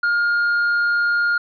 triangle tone, 1416 Hz, F6, 23 cents sharp, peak -14 dBFS, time 0.03-1.38 s, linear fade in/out 5 ms, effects resampled to 11025 Hz

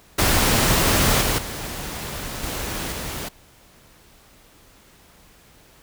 pink noise with level steps, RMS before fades -18 / -21 / -31 / -28 / -30 dBFS, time 0.18-3.29 s, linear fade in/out 10 ms, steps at 1.21 / 1.38 / 2.43 / 2.92 s, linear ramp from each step 5 ms, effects pink hiss -52 dBFS RMS until 5.82 s

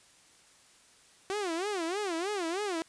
sawtooth tone with vibrato, 370 Hz, F#4, in tune, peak -27 dBFS, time 1.3-2.82 s, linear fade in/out 0 ms, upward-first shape sine, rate 3.2 Hz, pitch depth 230 cents each way, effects white hiss -60 dBFS RMS until 2.88 s + resampled to 22050 Hz

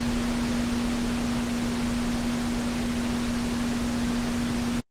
sine tone in noise, 238.9 Hz, A#3, 43 cents sharp, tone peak -25 dBFS, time 0-4.81 s, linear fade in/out 10 ms, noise pink, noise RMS -30 dBFS, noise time 0-4.81 s, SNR +2 dB, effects low-pass 7000 Hz 12 dB/octave + Opus 24 kbps

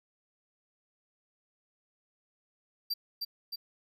square tone with echo, 4699 Hz, D8, in tune, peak -30 dBFS, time 2.9-2.94 s, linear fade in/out 10 ms, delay 310 ms, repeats 2, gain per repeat -3 dB, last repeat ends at 3.56 s, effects 12-bit

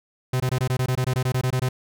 45% pulse tone bursts, 128 Hz, C3, 38 cents flat, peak -20 dBFS, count 15, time 0.33-1.689 s, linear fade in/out 5 ms, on 71 ms, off 21 ms, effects none

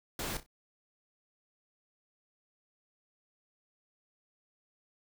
pink noise with echo, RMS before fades -37 dBFS, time 0.19-0.37 s, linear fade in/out 2 ms, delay 31 ms, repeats 3, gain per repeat -11 dB, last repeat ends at 0.463 s, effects none

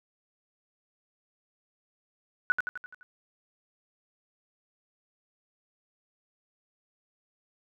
sine tone with echo, 1480 Hz, F#6, in tune, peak -19 dBFS, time 2.5-2.52 s, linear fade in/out 0 ms, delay 85 ms, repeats 6, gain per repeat -5 dB, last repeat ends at 3.03 s, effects none

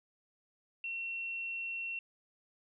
sine tone, 2720 Hz, F7, 46 cents flat, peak -36 dBFS, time 0.84-1.99 s, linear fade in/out 2 ms, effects none

